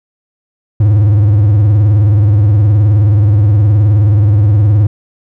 triangle tone with vibrato, 103.9 Hz, G#2, 1 cent sharp, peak -3 dBFS, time 0.8-4.87 s, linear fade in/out 5 ms, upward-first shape triangle, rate 19 Hz, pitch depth 150 cents each way, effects none

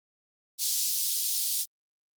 pink high-pass noise, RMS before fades -28 dBFS, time 0.58-1.66 s, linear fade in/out 50 ms, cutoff 4400 Hz, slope 24 dB/octave, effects Opus 48 kbps

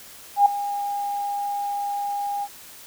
sine tone with ADSR envelope, 811 Hz, G#5, 41 cents flat, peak -9 dBFS, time 0.36-2.48 s, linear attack 98 ms, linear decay 5 ms, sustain -15 dB, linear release 50 ms, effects white hiss -44 dBFS RMS until 2.86 s

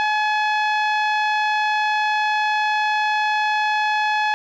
10% pulse tone with low-pass filter, 850 Hz, G#5, 40 cents sharp, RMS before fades -20 dBFS, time 0-4.34 s, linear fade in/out 0 ms, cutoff 1900 Hz, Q 0.54, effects none

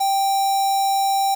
square tone with notch filter, 784 Hz, G5, in tune, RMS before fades -19 dBFS, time 0-1.35 s, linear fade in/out 10 ms, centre 2200 Hz, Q 1.4, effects 7-bit

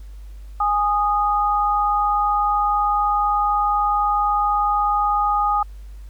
sine tone pair together, 826.3 / 1238 Hz, G#5 / D#6, -9 / -9 cents, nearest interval perfect fifth, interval 700 cents, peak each -19 dBFS, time 0.6-5.63 s, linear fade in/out 5 ms, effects added 50 Hz sine -34 dBFS peak until 6.09 s + pink hiss -57 dBFS RMS until 6.09 s

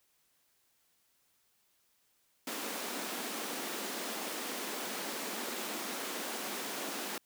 pink high-pass noise, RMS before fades -39 dBFS, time 2.47-7.18 s, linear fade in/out 2 ms, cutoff 210 Hz, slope 48 dB/octave, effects white hiss -73 dBFS RMS until 7.25 s

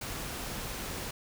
pink noise, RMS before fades -38 dBFS, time 0.01-1.11 s, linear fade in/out 5 ms, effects none

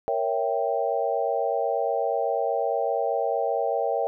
sine chord, A# diminished seventh, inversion none, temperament equal, 466.2 / 554.4 / 659.3 / 784 Hz, A#4 / C#5 / E5 / G5, 0 / 0 / 0 / 0 cents, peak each -28 dBFS, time 0.08-4.07 s, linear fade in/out 0 ms, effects none

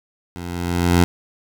15% pulse tone with level ramp, 87.31 Hz, F2, in tune, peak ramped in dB -24 to -4 dBFS, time 0.36-1.04 s, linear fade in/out 0 ms, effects none

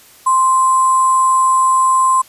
sine tone with sample-and-hold, 1046.5 Hz, C6, in tune, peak -9 dBFS, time 0.26-2.22 s, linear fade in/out 10 ms, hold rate 8820 Hz, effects white hiss -44 dBFS RMS until 2.28 s + resampled to 32000 Hz

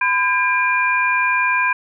sine tone cluster, 1009 / 1610 / 2399 Hz, B5 / G6 / D7, +37 / +46 / +36 cents, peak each -19 dBFS, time 0.01-1.73 s, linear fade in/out 5 ms, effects none

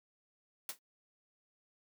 white noise with exponential decay, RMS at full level -36 dBFS, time 0.69-0.79 s, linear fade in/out 2 ms, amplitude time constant 20 ms, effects noise-tail reverb RT60 0.1 s tail -26 dB re dry + high-pass 200 Hz 12 dB/octave

